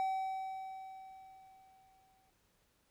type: tone with exponential decay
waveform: triangle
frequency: 764 Hz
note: G5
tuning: 45 cents flat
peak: -29 dBFS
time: 0-2.3 s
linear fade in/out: 0 ms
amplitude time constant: 500 ms
effects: pink hiss -74 dBFS RMS until 2.9 s